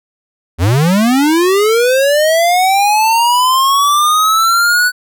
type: linear sweep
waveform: square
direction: up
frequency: 76.2 to 1492 Hz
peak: -9 dBFS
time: 0.58-4.92 s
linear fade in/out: 50 ms
effects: none